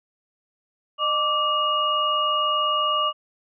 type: tone cluster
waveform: sine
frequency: 611 / 1169 / 2868 Hz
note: D#5 / D6 / F7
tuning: -32 / -8 / +45 cents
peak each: -29 / -21 / -25 dBFS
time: 0.98-3.13 s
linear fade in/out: 50 ms
effects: none